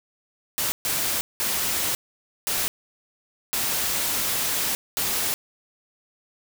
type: noise bursts at uneven times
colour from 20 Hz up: white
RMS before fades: -25 dBFS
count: 6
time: 0.58-0.72 / 0.85-1.21 / 1.4-1.95 / 2.47-2.68 / 3.53-4.75 / 4.97-5.34 s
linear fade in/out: 0 ms
effects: none